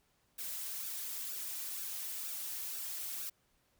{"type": "noise with flanger", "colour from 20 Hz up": "blue", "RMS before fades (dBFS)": -41, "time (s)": [0.38, 3.3], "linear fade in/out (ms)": 10, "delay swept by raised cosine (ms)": [0.96, 4.36], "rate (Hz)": 2.1, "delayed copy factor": -0.65, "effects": ["pink hiss -74 dBFS RMS until 3.79 s"]}